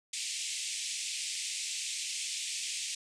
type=band-pass noise; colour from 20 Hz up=white; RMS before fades=-37 dBFS; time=0.13-2.95 s; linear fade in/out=5 ms; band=2200 to 8800 Hz; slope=48 dB/octave; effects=none